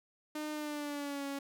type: tone with pitch glide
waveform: sawtooth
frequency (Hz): 303.8 to 278.6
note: D#4 to C#4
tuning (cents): -41 to +9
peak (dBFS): -33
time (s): 0.35-1.39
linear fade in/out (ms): 5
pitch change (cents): -150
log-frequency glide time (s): 0.52-1.26
effects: none